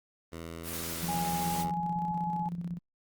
10% pulse tone, 82.9 Hz, E2, 10 cents sharp, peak -31 dBFS, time 0.32-1.71 s, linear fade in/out 5 ms
white noise, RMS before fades -38 dBFS, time 0.63-1.66 s, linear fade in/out 50 ms
sine tone with tremolo, 172.8 Hz, F3, 18 cents flat, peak -31 dBFS, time 1.02-2.79 s, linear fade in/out 20 ms, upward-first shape square, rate 16 Hz, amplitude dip 55%
sine tone with pitch glide, 823 to 846.1 Hz, G#5 to G#5, -16 to +32 cents, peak -31 dBFS, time 1.08-2.49 s, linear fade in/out 10 ms, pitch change +48 cents, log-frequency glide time 1.38-2.1 s
effects Opus 32 kbps

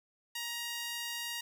sawtooth tone with high-pass filter, 943 Hz, A#5, 20 cents sharp, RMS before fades -39 dBFS, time 0.35-1.41 s, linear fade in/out 5 ms, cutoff 2300 Hz, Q 0.91, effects none

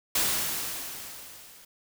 white noise with level ramp, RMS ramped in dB -24 to -52 dBFS, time 0.15-1.65 s, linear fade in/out 5 ms, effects none

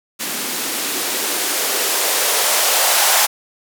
violet noise with band-pass filter sweep, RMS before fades -18 dBFS, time 0.19-3.27 s, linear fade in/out 20 ms, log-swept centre 220 to 750 Hz, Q 2.1, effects none

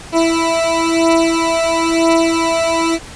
20% pulse beating tone pair, 329.6 / 330.6 Hz, E4 / E4, 0 / +5 cents, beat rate 1 Hz, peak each -10 dBFS, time 0.12-2.99 s, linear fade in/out 50 ms, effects pink hiss -34 dBFS RMS until 3.15 s + resampled to 22050 Hz

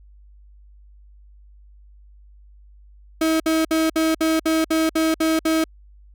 35% pulse tone bursts, 320.2 Hz, D#4, 50 cents sharp, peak -15 dBFS, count 10, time 3.21-5.641 s, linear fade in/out 5 ms, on 190 ms, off 59 ms, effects added 50 Hz sine -45 dBFS peak until 6.14 s

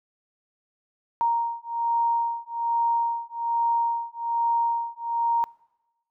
sine beating tone pair, 932 / 933.2 Hz, A#5 / A#5, -1 / +2 cents, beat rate 1.2 Hz, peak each -25 dBFS, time 1.21-5.44 s, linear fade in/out 0 ms, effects noise-tail reverb RT60 1.0 s tail -24 dB re dry

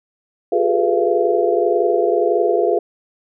sine tone cluster, 356.4 / 407 / 428.7 / 492.5 / 681 Hz, F4 / G#4 / A4 / B4 / F5, +35 / -35 / -45 / -5 / -44 cents, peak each -20 dBFS, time 0.52-2.79 s, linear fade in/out 5 ms, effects none

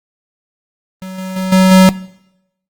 square tone with level steps, 187.5 Hz, F#3, 23 cents sharp, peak -25 / -21 / -16 / -6 / -3 dBFS, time 1.02-1.89 s, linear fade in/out 0 ms, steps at 1.18 / 1.36 / 1.52 / 1.71 s, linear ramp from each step 5 ms, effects noise-tail reverb RT60 0.8 s tail -20 dB re dry + Opus 24 kbps

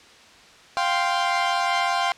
sawtooth chord, F suspended second, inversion none, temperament equal, 698.5 / 784 / 1046.5 Hz, F5 / G5 / C6, 0 / 0 / 0 cents, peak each -21 dBFS, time 0.77-2.12 s, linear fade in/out 0 ms, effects white hiss -49 dBFS RMS until 2.17 s + low-pass 5000 Hz 12 dB/octave

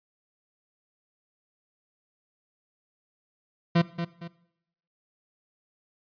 40% pulse tone with echo, 170 Hz, F3, 46 cents flat, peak -17 dBFS, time 3.75-3.82 s, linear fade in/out 10 ms, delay 230 ms, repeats 2, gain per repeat -9 dB, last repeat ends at 4.28 s, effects noise-tail reverb RT60 0.8 s tail -19 dB re dry + resampled to 11025 Hz

